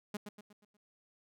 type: tone with echo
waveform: sawtooth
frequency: 207.7 Hz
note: G#3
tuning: in tune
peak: -32 dBFS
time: 0.14-0.17 s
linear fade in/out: 5 ms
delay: 120 ms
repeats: 5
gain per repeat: -7 dB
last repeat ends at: 0.77 s
effects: none